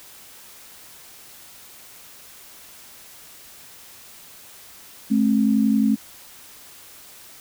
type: tone pair together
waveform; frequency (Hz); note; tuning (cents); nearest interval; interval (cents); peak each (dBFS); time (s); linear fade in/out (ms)
sine; 216.1 / 267.3; A3 / C4; -31 / +37; major third; 368; -17 / -20; 5.1-5.96; 20
effects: white hiss -45 dBFS RMS until 7.4 s